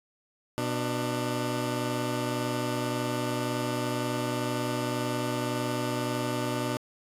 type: tone pair together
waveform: 15% pulse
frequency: 123.5 / 297.8 Hz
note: B2 / D4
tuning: 0 / +24 cents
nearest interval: octave + minor third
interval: 1524 cents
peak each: -24 / -25 dBFS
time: 0.58-6.77 s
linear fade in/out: 0 ms
effects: resampled to 32000 Hz